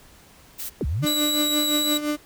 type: noise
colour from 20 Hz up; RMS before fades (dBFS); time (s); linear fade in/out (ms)
blue; -32; 0.58-0.7; 20
type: exponential two-way sweep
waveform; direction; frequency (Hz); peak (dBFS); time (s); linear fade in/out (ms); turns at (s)
sine; down then up; 512 to 61.74 to 170.6; -22; 0.81-1.05; 0; 0.86
type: tone with tremolo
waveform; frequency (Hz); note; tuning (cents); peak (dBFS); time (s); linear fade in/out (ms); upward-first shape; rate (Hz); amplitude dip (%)
35% pulse; 297.8; D4; +24; -19; 1.02-2.17; 20; triangle; 5.8; 70
type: tone with vibrato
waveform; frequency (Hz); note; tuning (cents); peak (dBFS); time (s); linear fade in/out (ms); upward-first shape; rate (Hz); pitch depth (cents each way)
sawtooth; 3900; B7; -23; -19; 1.06-1.98; 10; triangle; 4; 15
effects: pink hiss -51 dBFS RMS until 2.25 s